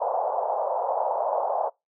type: band-pass noise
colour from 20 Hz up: white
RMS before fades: -26 dBFS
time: 0-1.7 s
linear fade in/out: 20 ms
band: 530 to 900 Hz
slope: 48 dB/octave
effects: noise-tail reverb RT60 0.2 s tail -25 dB re dry